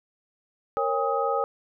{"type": "tone cluster", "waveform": "sine", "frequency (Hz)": [465.5, 548, 807, 1260], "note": ["A#4", "C#5", "G#5", "D#6"], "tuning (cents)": [-2, -20, -50, 21], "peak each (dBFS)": -28, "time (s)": [0.77, 1.44], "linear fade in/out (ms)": 0, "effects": []}